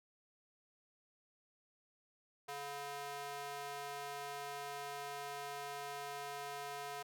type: tone with high-pass filter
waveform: square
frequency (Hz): 142.2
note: C#3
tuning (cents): +45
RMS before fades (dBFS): -45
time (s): 2.48-7.03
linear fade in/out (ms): 10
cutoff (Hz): 660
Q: 1.4
effects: none